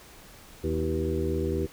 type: harmonic tone with a mistuned harmonic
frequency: 80.8 Hz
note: E2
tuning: 34 cents flat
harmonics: 1 / 2 / 3 / 4 / 5 / 6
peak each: -30 / -35 / -35 / -33 / -30 / -35 dBFS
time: 0.63-1.67 s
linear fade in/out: 20 ms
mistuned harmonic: 5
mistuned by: -74 cents
effects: pink hiss -50 dBFS RMS until 1.72 s